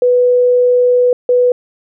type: tone pair in turn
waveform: sine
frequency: 493.9 / 493.9 Hz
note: B4 / B4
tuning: 0 / 0 cents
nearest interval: unison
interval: 0 cents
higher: neither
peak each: -7 dBFS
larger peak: neither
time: 0.02-1.13 / 1.29-1.52 s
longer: first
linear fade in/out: 2 ms
effects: none